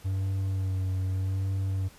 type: tone with vibrato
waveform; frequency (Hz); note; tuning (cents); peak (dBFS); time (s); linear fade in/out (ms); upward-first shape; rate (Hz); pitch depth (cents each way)
triangle; 95.1; F#2; +48; -24; 0.04-1.89; 20; sine; 0.83; 26
effects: pink hiss -54 dBFS RMS until 1.98 s + resampled to 32000 Hz